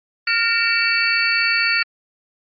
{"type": "tone cluster", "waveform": "sine", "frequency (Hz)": [1403, 1831, 2298, 2679, 4484], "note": ["F6", "A#6", "D7", "E7", "C#8"], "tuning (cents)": [8, -32, -38, 27, 19], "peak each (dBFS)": -22, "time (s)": [0.27, 1.83], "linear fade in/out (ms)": 5, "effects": ["Opus 32 kbps"]}